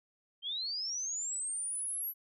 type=linear sweep; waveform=sine; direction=up; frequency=3100 to 11840 Hz; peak=-34 dBFS; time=0.42-2.14 s; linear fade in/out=50 ms; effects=none